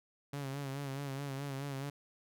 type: tone with vibrato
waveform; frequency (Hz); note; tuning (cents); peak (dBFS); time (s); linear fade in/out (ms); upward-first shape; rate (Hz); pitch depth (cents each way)
sawtooth; 138.59; C#3; 0; -34; 0.33-1.9; 5; sine; 4.7; 57
effects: none